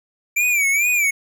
square tone with vibrato, 2330 Hz, D7, 14 cents flat, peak -16 dBFS, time 0.36-1.11 s, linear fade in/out 10 ms, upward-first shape sine, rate 2.3 Hz, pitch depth 110 cents each way, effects none

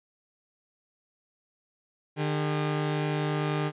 sawtooth tone pair together, 151.3 / 403.1 Hz, D#3 / G4, -48 / +48 cents, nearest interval octave + perfect fourth, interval 1696 cents, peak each -23 / -29 dBFS, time 2.16-3.72 s, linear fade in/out 50 ms, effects resampled to 8000 Hz

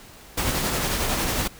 pink noise with tremolo, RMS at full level -23 dBFS, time 0.37-1.48 s, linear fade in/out 10 ms, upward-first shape triangle, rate 11 Hz, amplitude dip 35%, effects pink hiss -46 dBFS RMS until 1.59 s

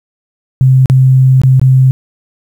sine tone with dropouts, 130.81 Hz, C3, in tune, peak -3 dBFS, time 0.61-1.91 s, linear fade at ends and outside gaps 0 ms, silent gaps 0.858-0.899 / 1.416-1.435 / 1.596-1.615 s, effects 7-bit

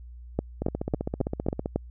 two click trains, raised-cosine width 2 ms, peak -15 / -11 dBFS, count 17 / 6, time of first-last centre 0.62-1.659 / 0.39-1.76 s, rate 15.4 / 3.65 Hz, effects added 60 Hz sine -41 dBFS peak until 1.9 s

